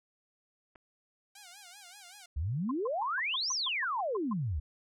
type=clicks; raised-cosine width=0.5 ms; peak=-46 / -38 dBFS; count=2; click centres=0.755 / 0.758 s
type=tone with vibrato; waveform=5% pulse; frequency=763 Hz; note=G5; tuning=47 cents flat; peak=-38 dBFS; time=1.35-2.26 s; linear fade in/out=5 ms; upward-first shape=sine; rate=5.2 Hz; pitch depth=160 cents each way
type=exponential two-way sweep; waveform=sine; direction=up then down; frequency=65.41 to 6272 to 65.41 Hz; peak=-30 dBFS; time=2.36-4.6 s; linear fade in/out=10 ms; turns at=3.52 s
type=tone bursts; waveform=sine; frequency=1047 Hz; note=C6; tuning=1 cent sharp; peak=-34 dBFS; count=11; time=2.69-4.332 s; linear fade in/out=5 ms; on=22 ms; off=140 ms
effects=none

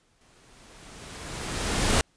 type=noise with exponential growth; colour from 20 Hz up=pink; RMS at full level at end=-21 dBFS; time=0.21-2.01 s; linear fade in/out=1 ms; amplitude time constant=390 ms; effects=pink hiss -66 dBFS RMS until 2.16 s + resampled to 22050 Hz

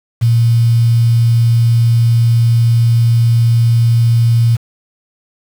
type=tone with quantisation; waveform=sine; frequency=116.54 Hz; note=A#2; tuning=in tune; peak=-7 dBFS; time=0.21-4.57 s; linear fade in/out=20 ms; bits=5; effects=none

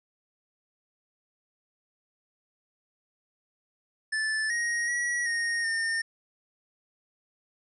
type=tone with pitch steps; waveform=square; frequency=1751 / 1879 / 1924 / 1859 / 1817 Hz; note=A6 / A#6 / B6 / A#6 / A#6; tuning=-9 / +13 / -46 / -5 / -45 cents; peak=-27 dBFS; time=4.12-6.02 s; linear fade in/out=10 ms; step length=380 ms; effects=resampled to 24000 Hz

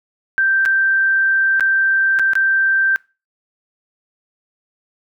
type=tone with dropouts; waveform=sine; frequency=1567 Hz; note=G6; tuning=1 cent flat; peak=-12 dBFS; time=0.38-2.96 s; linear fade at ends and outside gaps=0 ms; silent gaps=0.653-0.659 / 1.597-1.607 / 2.189-2.195 / 2.334-2.354 s; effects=noise-tail reverb RT60 0.3 s tail -23 dB re dry

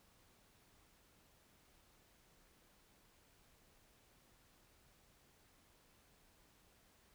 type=silence; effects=pink hiss -70 dBFS RMS until 7.14 s

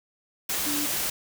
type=tone in noise; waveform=sine; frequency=293.7 Hz; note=D4; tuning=in tune; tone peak=-30 dBFS; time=0.66-0.86 s; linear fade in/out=5 ms; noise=white; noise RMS=-28 dBFS; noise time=0.49-1.1 s; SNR=-5 dB; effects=none

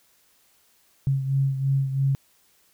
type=beating tone pair; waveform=sine; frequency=135.7 / 138.7 Hz; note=C#3 / C#3; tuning=-36 / +1 cents; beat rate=3 Hz; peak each=-21 / -28 dBFS; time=1.07-2.15 s; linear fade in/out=0 ms; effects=white hiss -62 dBFS RMS until 2.73 s

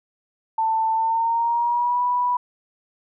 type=tone with pitch glide; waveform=sine; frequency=890 to 981.8 Hz; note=A5 to B5; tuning=+20 to -10 cents; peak=-18 dBFS; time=0.58-2.37 s; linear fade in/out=5 ms; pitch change=+170 cents; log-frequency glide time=0.93-2.02 s; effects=none

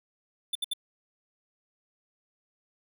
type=tone bursts; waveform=square; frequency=3532 Hz; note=A7; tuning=6 cents sharp; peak=-28 dBFS; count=3; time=0.53-0.735 s; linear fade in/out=5 ms; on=23 ms; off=68 ms; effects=none

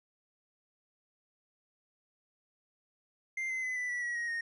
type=tone with pitch steps; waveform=triangle; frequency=2093 / 2057 / 2022 / 1987 / 1952.8 / 1919.3 / 1886.3 / 1853.9 Hz; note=C7 / C7 / B6 / B6 / B6 / B6 / A#6 / A#6; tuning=0 / -30 / +40 / +10 / -20 / -50 / +20 / -10 cents; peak=-31 dBFS; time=3.37-4.41 s; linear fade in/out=5 ms; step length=130 ms; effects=resampled to 24000 Hz

